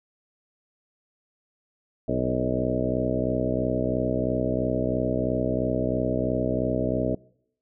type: harmonic tone with a mistuned harmonic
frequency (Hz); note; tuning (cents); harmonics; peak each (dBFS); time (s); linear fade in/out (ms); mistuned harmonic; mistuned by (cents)
63; B1; +35; 1 / 2 / 3 / 4 / 5 / 6 / 7 / 8 / 9 / 10; -35 / -31 / -34 / -29 / -31 / -35 / -31 / -35 / -33 / -30; 2.08-7.15; 5; 9; -21
effects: noise-tail reverb RT60 0.7 s tail -24 dB re dry